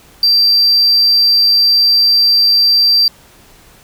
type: tone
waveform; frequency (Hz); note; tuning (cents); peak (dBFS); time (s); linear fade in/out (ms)
triangle; 4699; D8; 0; -5; 0.23-3.08; 2
effects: tanh soft clip ceiling -2 dBFS + pink hiss -44 dBFS RMS until 3.83 s